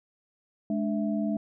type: tone cluster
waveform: sine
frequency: 211.7 / 291.9 / 658 Hz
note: G#3 / D4 / E5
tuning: +33 / -10 / -3 cents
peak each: -27 / -31 / -35 dBFS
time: 0.7-1.37 s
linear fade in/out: 2 ms
effects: none